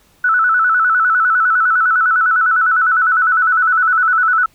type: tone with vibrato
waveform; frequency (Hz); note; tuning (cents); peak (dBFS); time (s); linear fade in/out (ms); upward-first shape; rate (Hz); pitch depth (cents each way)
sine; 1396; F6; -1; -10; 0.24-4.46; 5; square; 9.9; 98
effects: pink hiss -53 dBFS RMS until 4.54 s